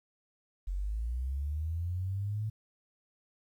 sine linear sweep, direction up, 43.72 to 110 Hz, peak -31 dBFS, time 0.67-2.5 s, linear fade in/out 10 ms, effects 11-bit

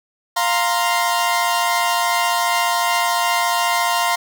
sawtooth chord, F suspended fourth, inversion none, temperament equal, 698.5 / 932.3 / 1046.5 Hz, F5 / Bb5 / C6, 0 / 0 / 0 cents, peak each -17 dBFS, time 0.36-4.16 s, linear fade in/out 10 ms, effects none

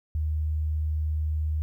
sine tone, 77.1 Hz, D#2, 15 cents flat, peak -24 dBFS, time 0.15-1.62 s, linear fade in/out 0 ms, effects 11-bit

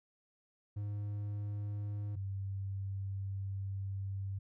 triangle / sine tone pair in turn, 103 / 97.53 Hz, G#2 / G2, -14 / -8 cents, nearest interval minor second, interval 94 cents, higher first, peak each -34 / -36 dBFS, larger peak first, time 0.76-2.16 / 2.16-4.39 s, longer second, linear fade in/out 10 ms, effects none

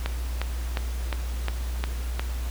click train, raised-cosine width 0.3 ms, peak -12 dBFS, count 7, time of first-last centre 0.06-2.195 s, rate 2.81 Hz, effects added 60 Hz sine -27 dBFS peak until 2.5 s + pink hiss -42 dBFS RMS until 2.5 s

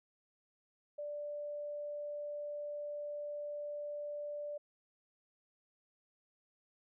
sine tone, 587.3 Hz, D5, in tune, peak -39 dBFS, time 0.98-4.58 s, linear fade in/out 10 ms, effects none

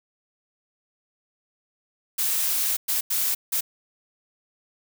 blue noise bursts at uneven times, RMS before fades -24 dBFS, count 4, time 2.18-2.77 / 2.88-3.01 / 3.1-3.35 / 3.52-3.61 s, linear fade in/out 10 ms, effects none

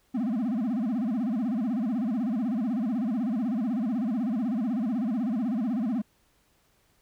triangle tone with vibrato, 232.4 Hz, A#3, 5 cents flat, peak -23 dBFS, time 0.14-6.02 s, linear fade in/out 10 ms, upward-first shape sine, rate 16 Hz, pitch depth 240 cents each way, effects pink hiss -67 dBFS RMS until 7.01 s

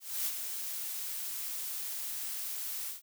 blue noise with ADSR envelope, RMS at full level -32 dBFS, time 0-3.02 s, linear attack 260 ms, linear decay 56 ms, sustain -6 dB, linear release 140 ms, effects none

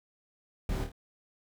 brown noise with echo, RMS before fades -33 dBFS, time 0.69-0.84 s, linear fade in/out 2 ms, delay 26 ms, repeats 3, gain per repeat -5 dB, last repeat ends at 0.918 s, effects none

